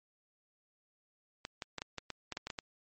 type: clicks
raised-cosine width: 0.2 ms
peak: -21 dBFS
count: 11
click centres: 1.451 / 1.622 / 1.783 / 1.819 / 1.983 / 2.103 / 2.323 / 2.371 / 2.47 / 2.502 / 2.588 s
effects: MP3 32 kbps